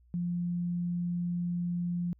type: tone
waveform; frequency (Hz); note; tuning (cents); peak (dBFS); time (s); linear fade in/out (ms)
sine; 174.61; F3; 0; -29; 0.14-2.13; 0
effects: added 60 Hz sine -59 dBFS peak until 2.19 s